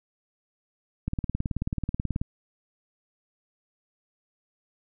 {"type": "click train", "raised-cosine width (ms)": 5, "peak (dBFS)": -15, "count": 22, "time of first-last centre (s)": [1.08, 2.215], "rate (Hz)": 18.5, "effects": []}